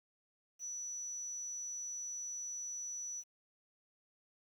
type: tone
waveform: sine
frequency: 5920 Hz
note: F#8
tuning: in tune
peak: -40 dBFS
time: 0.59-3.24 s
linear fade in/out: 50 ms
effects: 11-bit